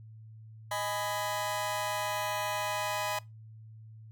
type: chord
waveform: sawtooth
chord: G# minor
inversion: second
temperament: just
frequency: 623 / 830.6 / 996.7 Hz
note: D#5 / G#5 / B5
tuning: +2 / 0 / +16 cents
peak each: -32 dBFS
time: 0.71-3.19 s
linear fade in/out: 5 ms
effects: noise-tail reverb RT60 0.2 s tail -21 dB re dry + added 110 Hz sine -47 dBFS peak until 4.11 s